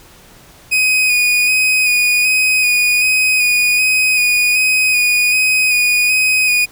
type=tone with vibrato; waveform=40% pulse; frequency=2489 Hz; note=D#7; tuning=in tune; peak=-10 dBFS; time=0.71-6.66 s; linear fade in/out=20 ms; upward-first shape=square; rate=1.3 Hz; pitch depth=18 cents each way; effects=pink hiss -43 dBFS RMS until 6.71 s